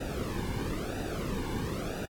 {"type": "noise with flanger", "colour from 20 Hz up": "brown", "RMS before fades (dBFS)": -34, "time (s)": [0, 2.06], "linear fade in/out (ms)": 10, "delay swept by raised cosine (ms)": [0.92, 1.58], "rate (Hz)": 1, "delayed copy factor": -0.8, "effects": ["AAC 64 kbps"]}